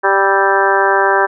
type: harmonic tone with a mistuned harmonic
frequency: 196 Hz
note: G3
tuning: in tune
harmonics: 2 / 3 / 4 / 5 / 6 / 7 / 8 / 9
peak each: -16 / -19 / -17 / -16 / -21 / -22 / -16 / -22 dBFS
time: 0.03-1.27 s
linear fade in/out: 20 ms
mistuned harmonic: 7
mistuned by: -55 cents
effects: none